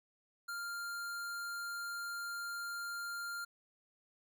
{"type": "tone", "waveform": "square", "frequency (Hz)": 1396.9, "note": "F6", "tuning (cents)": 0, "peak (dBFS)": -40, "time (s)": [0.48, 3.45], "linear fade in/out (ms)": 10, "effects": []}